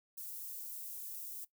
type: high-pass noise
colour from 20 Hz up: white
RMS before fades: -45 dBFS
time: 0.17-1.45 s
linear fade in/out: 10 ms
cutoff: 12000 Hz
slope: 12 dB/octave
effects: noise-tail reverb RT60 0.1 s tail -17 dB re dry